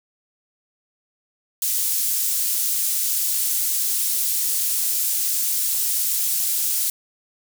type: high-pass noise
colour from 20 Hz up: pink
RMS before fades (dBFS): -22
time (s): 1.62-6.9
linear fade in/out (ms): 2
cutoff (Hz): 8600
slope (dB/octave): 12
effects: none